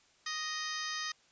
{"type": "harmonic tone", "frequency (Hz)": 622.3, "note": "D#5", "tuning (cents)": 0, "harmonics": [2, 3, 4, 5, 6, 7, 8, 9, 10], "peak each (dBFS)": [-42, -40, -49, -47, -45, -49, -42, -51, -45], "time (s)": [0.26, 1.12], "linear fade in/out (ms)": 5, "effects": ["white hiss -66 dBFS RMS until 1.31 s", "resampled to 16000 Hz"]}